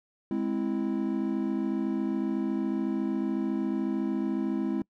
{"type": "chord", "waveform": "triangle", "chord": "Ab augmented", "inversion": "none", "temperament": "equal", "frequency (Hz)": [207.7, 261.6, 329.6], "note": ["Ab3", "C4", "E4"], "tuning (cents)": [0, 0, 0], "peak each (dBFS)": -29, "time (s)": [0.31, 4.82], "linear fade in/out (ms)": 2, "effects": ["noise-tail reverb RT60 0.1 s tail -25 dB re dry"]}